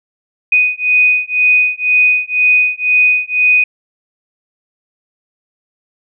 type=beating tone pair; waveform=sine; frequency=2489 / 2491 Hz; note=D#7 / D#7; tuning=0 / +1 cents; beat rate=2 Hz; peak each=-12 dBFS; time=0.52-3.64 s; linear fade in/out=5 ms; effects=none